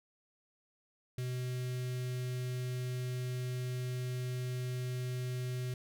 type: tone with notch filter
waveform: square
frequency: 125.9 Hz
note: B2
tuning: 34 cents sharp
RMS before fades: -37 dBFS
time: 1.18-5.74 s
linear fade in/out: 2 ms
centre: 930 Hz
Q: 0.71
effects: none